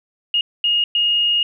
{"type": "tone bursts at uneven times", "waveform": "sine", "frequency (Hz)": 2858, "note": "F7", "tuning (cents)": 39, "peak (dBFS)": -14, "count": 3, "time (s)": [[0.34, 0.41], [0.64, 0.84], [0.95, 1.43]], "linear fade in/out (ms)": 2, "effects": []}